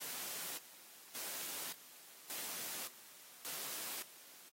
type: noise with tremolo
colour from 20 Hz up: white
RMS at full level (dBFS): -44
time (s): 0-4.5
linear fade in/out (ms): 20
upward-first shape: square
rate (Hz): 0.87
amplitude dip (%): 80
effects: high-pass 200 Hz 12 dB/octave + AAC 48 kbps